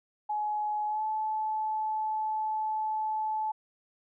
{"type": "tone with pitch glide", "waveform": "sine", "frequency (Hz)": [844, 866.2], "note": ["G#5", "A5"], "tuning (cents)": [28, -27], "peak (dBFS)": -28, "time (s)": [0.29, 3.52], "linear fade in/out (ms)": 10, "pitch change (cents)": 45, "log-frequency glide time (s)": [0.87, 1.03], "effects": []}